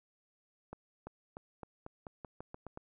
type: accelerating click train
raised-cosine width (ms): 1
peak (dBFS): -30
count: 11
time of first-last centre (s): 0.73-2.774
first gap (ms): 340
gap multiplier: 0.88
effects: none